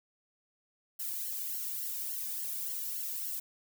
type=noise with flanger; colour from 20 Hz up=violet; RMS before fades=-37 dBFS; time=0.99-3.4 s; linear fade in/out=10 ms; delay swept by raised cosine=0.81 to 1.58 ms; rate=3.5 Hz; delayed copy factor=-0.9; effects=none